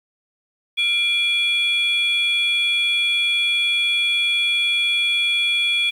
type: tone pair together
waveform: sine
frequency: 2381 / 3371 Hz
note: D7 / G#7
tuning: +23 / +25 cents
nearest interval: tritone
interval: 602 cents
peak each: -18 dBFS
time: 0.77-5.91 s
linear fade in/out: 20 ms
effects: tanh soft clip ceiling -12 dBFS + 8-bit